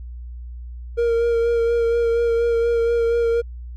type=tone with vibrato; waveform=triangle; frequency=466.2 Hz; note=A#4; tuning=in tune; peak=-14 dBFS; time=0.97-3.42 s; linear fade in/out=20 ms; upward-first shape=sine; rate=4.2 Hz; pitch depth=19 cents each way; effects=added 60 Hz sine -31 dBFS peak until 3.76 s